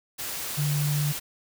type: tone in noise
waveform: sine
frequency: 146.83 Hz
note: D3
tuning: in tune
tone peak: -23 dBFS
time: 0.57-1.13 s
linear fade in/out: 20 ms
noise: white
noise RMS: -33 dBFS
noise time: 0.18-1.2 s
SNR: +7 dB
effects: none